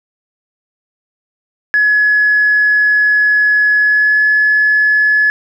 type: tone with pitch glide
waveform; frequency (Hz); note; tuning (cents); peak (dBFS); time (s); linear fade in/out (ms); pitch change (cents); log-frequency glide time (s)
sine; 1694 to 1707.8; G#6 to G#6; +34 to +48; -7; 1.74-5.3; 0; +14; 3.78-4.23
effects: tanh soft clip ceiling -3 dBFS + 8-bit

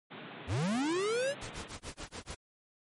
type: band-pass noise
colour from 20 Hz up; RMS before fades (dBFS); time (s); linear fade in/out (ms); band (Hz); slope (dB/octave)
pink; -47; 0.1-1.69; 20; 120 to 3800; 96
type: linear sweep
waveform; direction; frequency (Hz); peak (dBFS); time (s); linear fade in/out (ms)
square; up; 70.5 to 587.3; -30; 0.47-1.35; 50
type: noise with tremolo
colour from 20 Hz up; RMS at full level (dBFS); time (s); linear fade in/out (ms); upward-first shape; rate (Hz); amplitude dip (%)
pink; -41; 1.41-2.35; 10; sine; 6.9; 100
effects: MP3 48 kbps

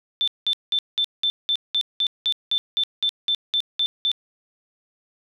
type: tone bursts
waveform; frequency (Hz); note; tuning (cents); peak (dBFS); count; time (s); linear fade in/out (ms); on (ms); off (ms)
sine; 3544; A7; +12; -18; 16; 0.21-4.116; 0; 66; 190
effects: none

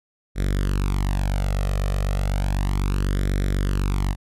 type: tone with flanger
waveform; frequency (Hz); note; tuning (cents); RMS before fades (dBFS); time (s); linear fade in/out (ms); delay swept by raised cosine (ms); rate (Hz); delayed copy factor
sawtooth; 48.03; G1; -35; -22; 0.35-4.16; 50; 0.53 to 1.63; 0.33; +0.8
effects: resampled to 32000 Hz

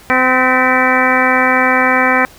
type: harmonic tone with a mistuned harmonic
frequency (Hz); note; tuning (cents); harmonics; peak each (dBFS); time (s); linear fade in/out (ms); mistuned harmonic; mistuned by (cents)
256.8; C4; -32; 1 / 2 / 3 / 4 / 5 / 6 / 7 / 8 / 9; -18 / -18 / -18 / -18 / -18 / -18 / -18 / -18 / -18; 0.1-2.25; 0; 8; -67
effects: pink hiss -41 dBFS RMS until 2.38 s

